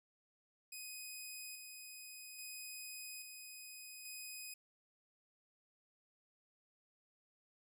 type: tone with tremolo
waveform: 10% pulse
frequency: 2505 Hz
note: D#7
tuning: 11 cents sharp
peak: -38 dBFS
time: 0.72-4.54 s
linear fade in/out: 5 ms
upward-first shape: square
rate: 0.6 Hz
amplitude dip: 35%
effects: none